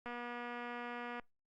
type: click train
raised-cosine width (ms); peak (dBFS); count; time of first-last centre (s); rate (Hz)
0.5; -30; 275; 0.06-1.197; 241
effects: noise-tail reverb RT60 0.2 s tail -26 dB re dry + Opus 48 kbps